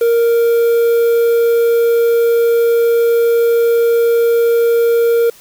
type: tone with quantisation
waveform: triangle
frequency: 466.2 Hz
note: A#4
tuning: in tune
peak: -7 dBFS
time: 0.01-5.3 s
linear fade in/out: 5 ms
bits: 5
effects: white hiss -43 dBFS RMS until 5.4 s